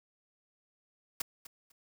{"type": "noise with echo", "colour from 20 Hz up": "white", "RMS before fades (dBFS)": -33, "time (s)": [1.2, 1.22], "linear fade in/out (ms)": 5, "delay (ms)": 250, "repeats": 2, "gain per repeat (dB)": -15, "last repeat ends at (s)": 1.72, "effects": []}